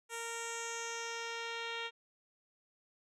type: tone with low-pass filter sweep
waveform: 10% pulse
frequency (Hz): 462.5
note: A#4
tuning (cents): -14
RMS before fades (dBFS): -41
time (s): 0.09-1.91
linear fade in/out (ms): 50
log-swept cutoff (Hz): 9500 to 3600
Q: 3.3
effects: none